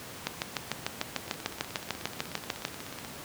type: two click trains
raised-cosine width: 0.2 ms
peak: -23 / -11 dBFS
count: 30 / 17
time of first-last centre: 1.28-3.048 / 0.27-2.651 s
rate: 16.4 / 6.72 Hz
effects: pink hiss -43 dBFS RMS until 3.24 s + high-pass 100 Hz 12 dB/octave